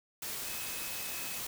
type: tone in noise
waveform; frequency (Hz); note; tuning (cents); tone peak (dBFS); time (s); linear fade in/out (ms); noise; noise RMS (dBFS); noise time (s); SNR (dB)
sine; 2566; E7; -47; -47; 0.46-1.39; 5; white; -39; 0.22-1.47; -11
effects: none

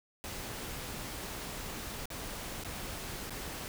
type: noise with dropouts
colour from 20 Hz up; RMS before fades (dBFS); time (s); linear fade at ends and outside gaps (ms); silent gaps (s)
pink; -41; 0.24-3.68; 0; 2.056-2.103 / 2.637-2.647 / 3.296-3.305
effects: none

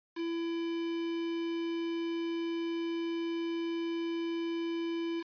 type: tone with quantisation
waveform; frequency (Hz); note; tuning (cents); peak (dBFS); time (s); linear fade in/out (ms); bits
triangle; 334.8; E4; +27; -30; 0.15-5.24; 50; 7
effects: resampled to 11025 Hz

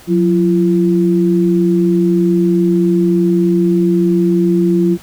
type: tone pair together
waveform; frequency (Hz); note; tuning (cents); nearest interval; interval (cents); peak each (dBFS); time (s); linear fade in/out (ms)
sine; 180.7 / 340.4; F#3 / F4; -41 / -44; major seventh; 1097; -12; 0.07-4.98; 50
effects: pink hiss -40 dBFS RMS until 5.02 s

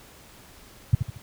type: tone with echo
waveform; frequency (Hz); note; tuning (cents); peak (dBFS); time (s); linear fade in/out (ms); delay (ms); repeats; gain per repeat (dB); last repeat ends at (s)
sine; 113.4; A#2; -47; -11; 0.93-0.95; 5; 76; 3; -8; 1.178
effects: pink hiss -50 dBFS RMS until 1.22 s

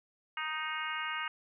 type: harmonic tone with a mistuned harmonic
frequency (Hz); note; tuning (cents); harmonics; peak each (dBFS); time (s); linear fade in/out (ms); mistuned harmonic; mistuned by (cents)
311.1; D#4; 0; 3 / 4 / 5 / 6 / 7 / 8 / 9; -43 / -39 / -40 / -43 / -41 / -47 / -42; 0.37-1.28; 2; 9; +22
effects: none

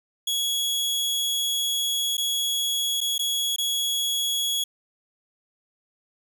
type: tone with dropouts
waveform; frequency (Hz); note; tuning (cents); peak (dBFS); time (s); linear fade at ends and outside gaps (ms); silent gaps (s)
sawtooth; 3345; G#7; +12; -20; 0.27-4.64; 5; 2.17-2.179 / 3.006-3.012 / 3.181-3.192 / 3.562-3.583
effects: none

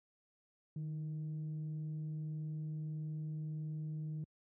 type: tone with frequency modulation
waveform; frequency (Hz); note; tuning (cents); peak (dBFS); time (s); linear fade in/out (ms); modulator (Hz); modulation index
sine; 153.6; D#3; -22; -37; 0.76-4.24; 2; 169; 0.23
effects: tanh soft clip ceiling -34 dBFS + high-pass 80 Hz 12 dB/octave

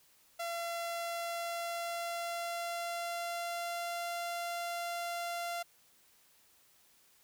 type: tone with pitch glide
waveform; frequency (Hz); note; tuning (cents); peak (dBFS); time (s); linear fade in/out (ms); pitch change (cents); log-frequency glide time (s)
sawtooth; 681 to 690.1; F5 to F5; -44 to -21; -32; 0.39-5.63; 10; +23; 0.87-4.1
effects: white hiss -66 dBFS RMS until 7.23 s

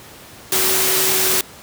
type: tone in noise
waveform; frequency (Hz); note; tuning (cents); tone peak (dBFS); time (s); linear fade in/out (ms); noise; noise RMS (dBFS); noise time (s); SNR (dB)
sine; 377.2; F#4; +33; -25; 0.52-1.41; 2; white; -17; 0.52-1.41; -11
effects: pink hiss -40 dBFS RMS until 1.62 s + high-pass 80 Hz 12 dB/octave

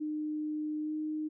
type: tone with pitch glide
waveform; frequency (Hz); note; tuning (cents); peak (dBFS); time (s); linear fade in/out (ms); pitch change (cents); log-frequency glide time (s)
sine; 304.5 to 307.9; D#4 to D#4; -37 to -18; -32; 0-1.29; 20; +19; 0.81-0.93
effects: none

